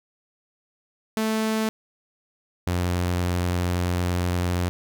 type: tone pair in turn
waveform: sawtooth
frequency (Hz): 219.5 / 88.78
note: A3 / F2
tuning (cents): -4 / +29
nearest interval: octave + major third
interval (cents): 1567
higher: first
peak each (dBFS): -18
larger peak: neither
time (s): 1.17-1.69 / 2.67-4.69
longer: second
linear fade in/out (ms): 0
effects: none

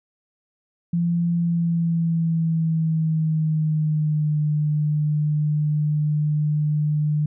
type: tone with pitch glide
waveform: sine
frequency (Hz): 170.9 to 150.51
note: F3 to D3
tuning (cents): -37 to +43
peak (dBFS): -18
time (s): 0.93-7.26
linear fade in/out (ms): 5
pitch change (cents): -220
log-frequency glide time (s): 1.34-4.4
effects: none

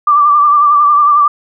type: tone with vibrato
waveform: sine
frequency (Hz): 1174.7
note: D6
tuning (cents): 0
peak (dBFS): -5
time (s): 0.07-1.28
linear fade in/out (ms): 5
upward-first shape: sine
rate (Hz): 11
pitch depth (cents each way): 42
effects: none

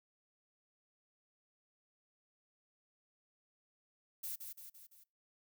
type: noise with echo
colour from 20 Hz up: violet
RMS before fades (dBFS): -42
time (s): 4.23-4.36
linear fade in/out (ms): 10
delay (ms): 170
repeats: 4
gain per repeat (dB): -5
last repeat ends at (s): 5.04
effects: noise-tail reverb RT60 0.3 s tail -25 dB re dry

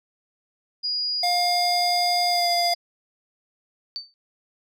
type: tone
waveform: sine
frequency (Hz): 4885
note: D#8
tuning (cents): -33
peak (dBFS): -23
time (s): 0.83-2.75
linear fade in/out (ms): 20
type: tone with pitch glide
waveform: square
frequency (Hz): 708 to 695.8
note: F5 to F5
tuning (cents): +23 to -7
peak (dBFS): -22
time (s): 1.23-2.74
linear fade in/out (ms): 5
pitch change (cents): -30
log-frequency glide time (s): 2.29-2.48
type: tone with exponential decay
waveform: sine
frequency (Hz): 4567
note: D8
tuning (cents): -49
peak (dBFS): -25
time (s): 3.96-4.14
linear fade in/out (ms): 0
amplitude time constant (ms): 37
effects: none

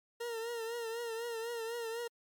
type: tone with vibrato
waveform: 40% pulse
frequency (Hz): 462.1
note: A#4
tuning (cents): -15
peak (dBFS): -36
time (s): 0.2-2.08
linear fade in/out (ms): 10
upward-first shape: triangle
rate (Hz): 4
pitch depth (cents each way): 69
effects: MP3 96 kbps

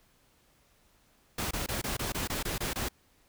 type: noise bursts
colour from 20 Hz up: pink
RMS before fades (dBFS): -33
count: 10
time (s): 1.38-2.887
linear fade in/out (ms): 5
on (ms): 130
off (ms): 23
effects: pink hiss -66 dBFS RMS until 3.28 s

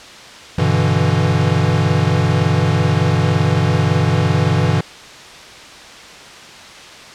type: chord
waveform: square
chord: E minor seventh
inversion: first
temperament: equal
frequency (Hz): 98 / 123.47 / 146.83 / 164.81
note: G2 / B2 / D3 / E3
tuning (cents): 0 / 0 / 0 / 0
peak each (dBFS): -19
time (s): 0.58-4.81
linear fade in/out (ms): 5
effects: white hiss -36 dBFS RMS until 7.14 s + low-pass 5000 Hz 12 dB/octave

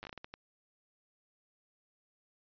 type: slowing click train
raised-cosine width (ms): 0.3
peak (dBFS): -28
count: 9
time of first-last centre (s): 0.03-0.34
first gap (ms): 9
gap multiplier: 1.4
effects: resampled to 11025 Hz

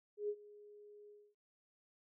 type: tone with ADSR envelope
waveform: sine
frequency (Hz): 415.3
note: G#4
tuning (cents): 0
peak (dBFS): -34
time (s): 0.17-1.35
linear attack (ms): 120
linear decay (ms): 60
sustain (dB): -21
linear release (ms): 260
effects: none

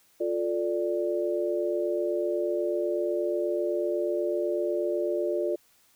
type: chord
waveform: sine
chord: D minor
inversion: first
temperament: just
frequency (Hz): 352.4 / 440.5 / 587.3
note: F4 / A4 / D5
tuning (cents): +16 / +2 / 0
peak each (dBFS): -28 / -32 / -29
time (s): 0.2-5.56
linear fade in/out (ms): 10
effects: white hiss -63 dBFS RMS until 5.95 s

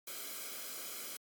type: noise with comb filter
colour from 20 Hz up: white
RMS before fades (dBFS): -44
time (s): 0.07-1.17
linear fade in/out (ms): 5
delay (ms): 1.1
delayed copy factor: -0.65
effects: high-pass 200 Hz 12 dB/octave + MP3 96 kbps

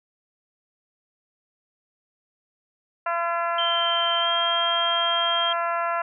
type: harmonic tone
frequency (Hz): 340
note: F4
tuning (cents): -46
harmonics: 2 / 3 / 4 / 5 / 6 / 7 / 8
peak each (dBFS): -27 / -28 / -27 / -34 / -40 / -42 / -41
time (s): 3.06-6.02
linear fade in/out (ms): 5
type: tone with pitch glide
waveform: sine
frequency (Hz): 3136 to 3202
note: G7 to G7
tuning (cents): 0 to +36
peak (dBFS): -23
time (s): 3.58-5.53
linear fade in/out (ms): 5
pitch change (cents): +36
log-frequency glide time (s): 4.2-4.28
effects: none

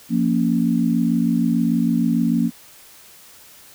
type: chord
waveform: sine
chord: Bb minor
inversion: second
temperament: just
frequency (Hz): 174.81 / 233.1 / 279.7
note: F3 / Bb3 / Db4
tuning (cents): +2 / 0 / +16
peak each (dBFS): -21 / -18 / -22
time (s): 0.09-2.51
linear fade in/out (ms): 50
effects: white hiss -46 dBFS RMS until 3.74 s

